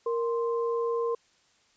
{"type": "tone pair together", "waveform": "sine", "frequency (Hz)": [466.2, 1045.9], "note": ["A#4", "C6"], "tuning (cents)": [0, -1], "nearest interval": "octave + major second", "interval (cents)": 1399, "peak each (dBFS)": [-26, -34], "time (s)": [0.06, 1.15], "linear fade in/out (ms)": 5, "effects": ["white hiss -65 dBFS RMS until 1.76 s", "resampled to 16000 Hz"]}